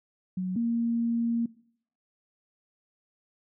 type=tone pair in turn; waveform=sine; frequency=184.4 / 232.9 Hz; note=F#3 / A#3; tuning=-6 / -1 cents; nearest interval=major third; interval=405 cents; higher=second; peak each=-27 / -24 dBFS; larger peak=second; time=0.37-0.56 / 0.56-1.46 s; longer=second; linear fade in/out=5 ms; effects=noise-tail reverb RT60 0.6 s tail -21 dB re dry